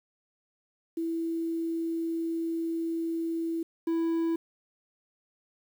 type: tone pair in turn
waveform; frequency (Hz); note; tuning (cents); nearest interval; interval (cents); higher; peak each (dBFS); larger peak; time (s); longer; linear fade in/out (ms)
sine / triangle; 330.3 / 330.3; E4 / E4; +4 / +4; unison; 0; neither; -28 / -23; second; 0.97-3.63 / 3.87-4.36; first; 5
effects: 9-bit